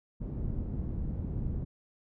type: low-pass noise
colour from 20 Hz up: pink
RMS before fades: -34 dBFS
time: 0.2-1.65 s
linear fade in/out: 20 ms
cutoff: 210 Hz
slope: 12 dB/octave
effects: none